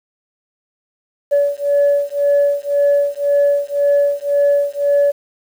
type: beating tone pair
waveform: sine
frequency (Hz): 570 / 571.9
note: C#5 / D5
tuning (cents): +48 / -46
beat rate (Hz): 1.9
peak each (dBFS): -14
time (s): 1.31-5.12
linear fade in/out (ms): 20
effects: tanh soft clip ceiling -7 dBFS + 7-bit